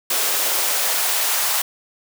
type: noise with high-pass filter sweep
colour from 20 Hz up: white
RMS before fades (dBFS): -20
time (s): 0.1-1.62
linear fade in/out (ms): 5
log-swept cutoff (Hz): 420 to 800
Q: 1.3
effects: none